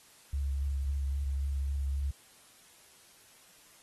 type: tone with vibrato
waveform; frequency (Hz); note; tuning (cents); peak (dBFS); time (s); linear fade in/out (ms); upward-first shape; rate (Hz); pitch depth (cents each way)
sine; 69.3; C#2; 0; -29; 0.33-2.11; 5; sine; 3.7; 19
effects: white hiss -59 dBFS RMS until 3.82 s + AAC 32 kbps